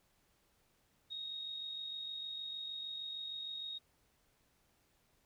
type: tone with amplitude modulation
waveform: sine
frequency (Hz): 3750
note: A#7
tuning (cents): +10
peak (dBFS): -39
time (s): 1.1-3.79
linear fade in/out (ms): 20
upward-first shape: sine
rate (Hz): 46.5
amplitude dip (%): 40
effects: pink hiss -74 dBFS RMS until 5.25 s